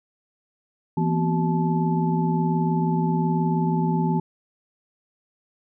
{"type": "tone cluster", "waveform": "sine", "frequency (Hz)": [166.2, 233.2, 252, 377.3, 869], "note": ["E3", "A#3", "B3", "F#4", "A5"], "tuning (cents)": [15, 1, 35, 34, -22], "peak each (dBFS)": [-21, -30, -28, -30, -28], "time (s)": [0.97, 4.2], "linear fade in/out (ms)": 5, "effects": []}